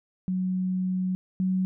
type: tone pair in turn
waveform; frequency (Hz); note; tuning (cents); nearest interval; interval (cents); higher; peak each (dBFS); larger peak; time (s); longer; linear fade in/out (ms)
sine; 185 / 186.61; F#3 / F#3; 0 / +15; unison; 15; second; -24 / -22; second; 0.28-1.15 / 1.4-1.65; first; 0
effects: none